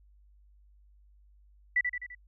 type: tone with echo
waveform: sine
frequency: 1969 Hz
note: B6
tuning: 6 cents flat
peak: -22 dBFS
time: 1.76-1.81 s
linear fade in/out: 5 ms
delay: 85 ms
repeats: 4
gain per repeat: -5 dB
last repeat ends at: 2.15 s
effects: added 50 Hz sine -57 dBFS peak until 2.27 s